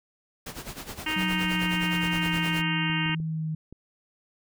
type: noise with tremolo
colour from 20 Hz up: pink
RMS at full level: -36 dBFS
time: 0.46-2.62 s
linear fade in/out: 5 ms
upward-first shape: sine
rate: 9.6 Hz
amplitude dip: 75%
type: harmonic tone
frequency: 311.1 Hz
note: D#4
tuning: in tune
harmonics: 1 / 3 / 4 / 5 / 6 / 7 / 8 / 9 / 10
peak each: -34 / -36 / -40 / -36 / -34 / -34 / -37 / -31 / -39 dBFS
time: 1.06-3.15 s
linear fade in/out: 5 ms
type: exponential sweep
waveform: sine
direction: down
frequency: 185 to 156.7 Hz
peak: -27 dBFS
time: 1.16-3.55 s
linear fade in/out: 5 ms
type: clicks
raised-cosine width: 3 ms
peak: -31 dBFS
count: 6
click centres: 2.375 / 2.9 / 3.061 / 3.095 / 3.201 / 3.726 s
effects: none